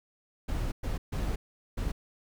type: noise bursts at uneven times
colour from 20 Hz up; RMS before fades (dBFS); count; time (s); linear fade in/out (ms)
brown; -31; 4; 0.48-0.72 / 0.83-0.98 / 1.12-1.36 / 1.77-1.92; 10
effects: none